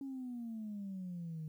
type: exponential sweep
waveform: sine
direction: down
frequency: 277.2 to 153.6 Hz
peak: -39 dBFS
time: 0.01-1.48 s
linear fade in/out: 2 ms
effects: tanh soft clip ceiling -37 dBFS + 12-bit

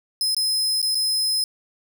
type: tone with dropouts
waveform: sawtooth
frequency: 5100 Hz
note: D#8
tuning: 42 cents sharp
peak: -17 dBFS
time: 0.21-1.44 s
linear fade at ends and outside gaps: 1 ms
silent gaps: 0.347-0.366 / 0.817-0.827 / 0.947-0.953 s
effects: none

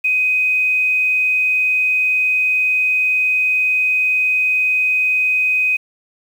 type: tone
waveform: sine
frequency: 2509 Hz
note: D#7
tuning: 14 cents sharp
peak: -13 dBFS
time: 0.04-5.77 s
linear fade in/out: 10 ms
effects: 7-bit

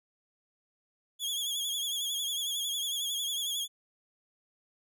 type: tone with vibrato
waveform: sawtooth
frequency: 3340 Hz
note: G#7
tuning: 9 cents sharp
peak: -28 dBFS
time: 1.19-3.68 s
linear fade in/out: 50 ms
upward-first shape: triangle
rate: 11 Hz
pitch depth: 79 cents each way
effects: none

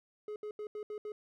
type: tone bursts at uneven times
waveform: triangle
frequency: 421.8 Hz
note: G#4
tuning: 27 cents sharp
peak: -36 dBFS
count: 6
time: 0.28-0.36 / 0.43-0.51 / 0.59-0.67 / 0.75-0.83 / 0.9-0.98 / 1.05-1.12 s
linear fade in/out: 2 ms
effects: none

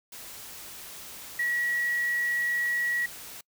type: tone in noise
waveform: sine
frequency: 1922 Hz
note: B6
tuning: 48 cents flat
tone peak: -25 dBFS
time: 1.39-3.06 s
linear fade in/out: 5 ms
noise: white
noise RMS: -43 dBFS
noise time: 0.12-3.41 s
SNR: +15 dB
effects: noise-tail reverb RT60 0.1 s tail -26 dB re dry

